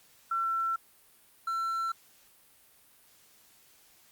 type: tone pair in turn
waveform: sine / triangle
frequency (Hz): 1350 / 1350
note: E6 / E6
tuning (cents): +41 / +41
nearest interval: unison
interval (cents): 0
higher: neither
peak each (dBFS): -27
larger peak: neither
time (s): 0.31-0.76 / 1.47-1.92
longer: neither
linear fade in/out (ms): 5
effects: white hiss -61 dBFS RMS until 4.11 s + Opus 48 kbps